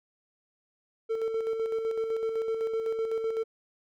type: tone with tremolo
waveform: triangle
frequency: 448.2 Hz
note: A4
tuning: 32 cents sharp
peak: -24 dBFS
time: 1.09-3.44 s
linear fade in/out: 20 ms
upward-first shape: square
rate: 7.9 Hz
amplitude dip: 40%
effects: none